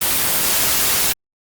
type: noise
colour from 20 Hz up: white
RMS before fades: -17 dBFS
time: 0.01-1.13 s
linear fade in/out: 10 ms
effects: Opus 24 kbps